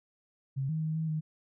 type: tone with pitch steps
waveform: sine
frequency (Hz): 135.1 / 158.1 / 157.2 / 159.9 / 155.7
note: C#3 / D#3 / D#3 / D#3 / D#3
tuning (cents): -44 / +28 / +18 / +48 / +2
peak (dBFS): -29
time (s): 0.56-1.21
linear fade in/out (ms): 20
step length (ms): 130
effects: none